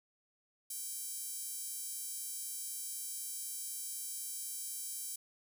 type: tone with high-pass filter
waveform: 5% pulse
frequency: 784 Hz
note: G5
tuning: in tune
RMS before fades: -42 dBFS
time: 0.7-5.16 s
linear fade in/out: 5 ms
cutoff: 11000 Hz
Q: 0.8
effects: none